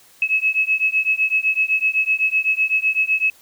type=beating tone pair; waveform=sine; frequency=2575 / 2582.9 Hz; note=E7 / E7; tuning=-41 / -36 cents; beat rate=7.9 Hz; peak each=-19 dBFS; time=0.22-3.3 s; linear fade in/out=2 ms; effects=white hiss -51 dBFS RMS until 3.41 s